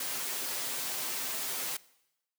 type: noise with comb filter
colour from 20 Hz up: white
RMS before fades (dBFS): -35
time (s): 0-1.77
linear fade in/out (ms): 5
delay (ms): 7.7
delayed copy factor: +0.85
effects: noise-tail reverb RT60 0.9 s tail -21 dB re dry + high-pass 200 Hz 12 dB/octave